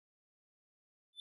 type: tone with exponential growth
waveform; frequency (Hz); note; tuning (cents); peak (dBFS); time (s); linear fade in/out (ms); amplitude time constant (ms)
triangle; 3520; A7; 0; -39; 1.13-1.2; 1; 15
effects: tanh soft clip ceiling -35 dBFS + resampled to 32000 Hz